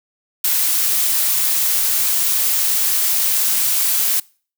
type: noise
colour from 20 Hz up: blue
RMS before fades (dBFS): -17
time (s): 0.44-4.2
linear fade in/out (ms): 5
effects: noise-tail reverb RT60 0.4 s tail -24 dB re dry